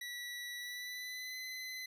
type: tone with pitch glide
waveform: 25% pulse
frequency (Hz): 1950 to 2028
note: B6 to B6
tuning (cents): -23 to +45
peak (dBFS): -38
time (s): 0.01-1.86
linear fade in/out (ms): 5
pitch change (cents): +68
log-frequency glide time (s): 0.59-1.4
effects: none